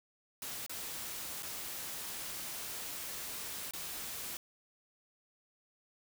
white noise with dropouts, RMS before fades -42 dBFS, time 0.42-4.37 s, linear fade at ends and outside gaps 1 ms, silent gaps 0.664-0.695 / 1.424-1.43 / 3.71-3.735 s, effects none

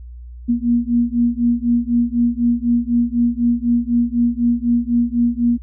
sine beating tone pair, 236.1 / 240.1 Hz, A#3 / B3, +22 / -49 cents, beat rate 4 Hz, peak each -17 dBFS, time 0.48-5.58 s, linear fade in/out 20 ms, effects added 60 Hz sine -32 dBFS peak until 5.62 s

